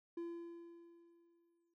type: tone with exponential decay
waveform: triangle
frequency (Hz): 340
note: F4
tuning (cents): -46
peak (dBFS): -38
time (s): 0.17-1.74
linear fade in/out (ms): 5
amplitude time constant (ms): 340
effects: none